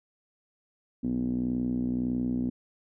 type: tone with low-pass filter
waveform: 5% pulse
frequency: 61.74 Hz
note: B1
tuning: in tune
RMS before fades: -29 dBFS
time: 1.03-2.5 s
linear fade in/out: 10 ms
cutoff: 250 Hz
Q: 5.8
effects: none